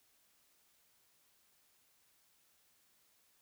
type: silence
effects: white hiss -72 dBFS RMS until 3.41 s